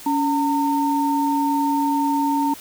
sine tone pair together, 282 / 911 Hz, C#4 / A#5, +30 / -40 cents, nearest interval octave + minor sixth, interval 2030 cents, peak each -20 dBFS, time 0.06-2.54 s, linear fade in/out 5 ms, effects white hiss -40 dBFS RMS until 2.6 s

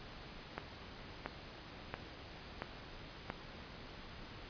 click train, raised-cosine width 0.5 ms, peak -23 dBFS, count 5, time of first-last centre 0.58-3.301 s, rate 1.47 Hz, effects pink hiss -51 dBFS RMS until 4.49 s + resampled to 11025 Hz

